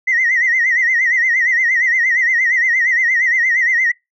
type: tone with vibrato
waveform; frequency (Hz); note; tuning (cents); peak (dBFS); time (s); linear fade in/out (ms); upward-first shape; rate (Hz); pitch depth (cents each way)
sine; 1965; B6; -9; -11; 0.07-3.92; 10; sine; 8.6; 110
effects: noise-tail reverb RT60 0.2 s tail -25 dB re dry + tanh soft clip ceiling -7 dBFS